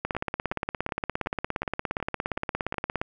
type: two click trains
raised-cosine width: 0.5 ms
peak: -12 / -21 dBFS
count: 52 / 8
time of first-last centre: 0.05-3.015 / 0.15-2.743 s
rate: 17.2 / 2.7 Hz
effects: none